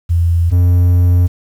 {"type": "tone pair in turn", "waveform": ["sine", "triangle"], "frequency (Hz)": [85, 88.66], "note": ["F2", "F2"], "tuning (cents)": [-46, 27], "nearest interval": "minor second", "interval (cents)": 73, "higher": "second", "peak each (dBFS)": [-9, -5], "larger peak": "second", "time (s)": [[0.09, 0.51], [0.51, 1.28]], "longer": "second", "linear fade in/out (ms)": 20, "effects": ["7-bit"]}